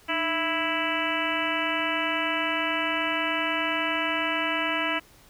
harmonic tone with a mistuned harmonic, 329.7 Hz, E4, in tune, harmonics 1 / 2 / 3 / 4 / 5 / 6 / 7 / 8 / 9, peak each -33 / -33 / -33 / -33 / -33 / -33 / -33 / -33 / -33 dBFS, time 0.08-5 s, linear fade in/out 20 ms, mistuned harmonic 1, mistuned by -120 cents, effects pink hiss -55 dBFS RMS until 5.29 s

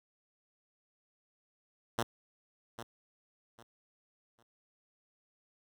5% pulse tone with echo, 116.54 Hz, A#2, in tune, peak -19 dBFS, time 1.98-2.03 s, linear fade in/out 5 ms, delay 800 ms, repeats 3, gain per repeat -12 dB, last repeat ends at 4.43 s, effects none

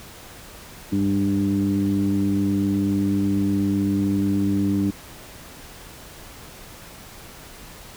15% pulse tone with low-pass filter, 99.1 Hz, G2, 19 cents sharp, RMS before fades -21 dBFS, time 0.92-4.91 s, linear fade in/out 10 ms, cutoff 260 Hz, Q 7.3, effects pink hiss -42 dBFS RMS until 7.96 s

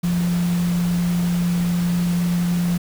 sine tone in noise, 174.61 Hz, F3, in tune, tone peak -17 dBFS, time 0.03-2.78 s, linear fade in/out 10 ms, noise pink, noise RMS -33 dBFS, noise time 0.03-2.78 s, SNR +13 dB, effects none

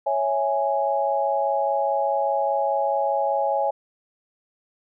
sine chord, C# minor, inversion none, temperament equal, 554.4 / 659.3 / 830.6 Hz, C#5 / E5 / G#5, 0 / 0 / 0 cents, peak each -24 / -26 / -23 dBFS, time 0.06-3.71 s, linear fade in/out 10 ms, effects none

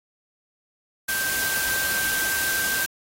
sine tone in noise, 1568 Hz, G6, in tune, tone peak -25 dBFS, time 1.08-2.86 s, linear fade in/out 10 ms, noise white, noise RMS -27 dBFS, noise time 1.08-2.86 s, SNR -1 dB, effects AAC 48 kbps

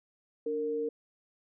sine tone pair together, 291.8 / 460.3 Hz, D4 / A#4, -11 / -22 cents, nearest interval minor sixth, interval 789 cents, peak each -38 / -30 dBFS, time 0.46-0.89 s, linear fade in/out 5 ms, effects none

